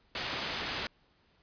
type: low-pass noise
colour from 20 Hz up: white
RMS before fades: -36 dBFS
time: 0.15-0.87 s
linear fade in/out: 2 ms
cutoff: 4500 Hz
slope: 12 dB/octave
effects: pink hiss -68 dBFS RMS until 1.42 s + resampled to 11025 Hz